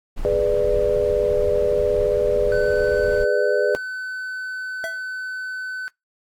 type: noise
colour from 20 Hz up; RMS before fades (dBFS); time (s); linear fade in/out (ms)
brown; -30; 0.16-3.25; 20
type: chord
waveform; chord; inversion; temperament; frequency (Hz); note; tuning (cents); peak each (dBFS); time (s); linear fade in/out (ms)
sine; G# diminished; none; equal with one note detuned; 415.3 / 493.9 / 592.8; G#4 / B4 / D5; 0 / 0 / +16; -21; 0.25-3.75; 0
type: tone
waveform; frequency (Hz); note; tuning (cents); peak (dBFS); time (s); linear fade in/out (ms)
triangle; 1512; F#6; +37; -25; 2.52-5.88; 0
type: tone with exponential decay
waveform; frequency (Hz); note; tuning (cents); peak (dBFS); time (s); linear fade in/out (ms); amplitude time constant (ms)
square; 659.3; E5; 0; -24; 4.84-5.02; 0; 38
effects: noise-tail reverb RT60 0.2 s tail -26 dB re dry + AAC 64 kbps